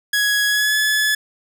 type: tone with pitch glide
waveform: sawtooth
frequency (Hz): 1670 to 1715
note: G#6 to A6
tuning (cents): +9 to -45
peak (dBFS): -12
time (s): 0.13-1.15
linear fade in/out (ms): 5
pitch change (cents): +46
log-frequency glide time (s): 0.47-0.76
effects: none